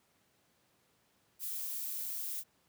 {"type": "noise", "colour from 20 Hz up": "violet", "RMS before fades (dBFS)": -39, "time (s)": [1.39, 2.44], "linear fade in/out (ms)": 50, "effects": ["pink hiss -72 dBFS RMS until 2.68 s", "high-pass 100 Hz 12 dB/octave"]}